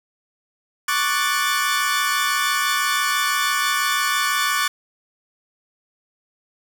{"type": "chord", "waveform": "sawtooth", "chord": "D major seventh", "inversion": "third", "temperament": "equal", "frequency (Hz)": [1108.7, 1174.7, 1480, 1760], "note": ["C#6", "D6", "F#6", "A6"], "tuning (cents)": [0, 0, 0, 0], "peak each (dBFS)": [-21, -20, -21, -21], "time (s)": [0.88, 4.68], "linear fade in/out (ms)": 5, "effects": ["7-bit"]}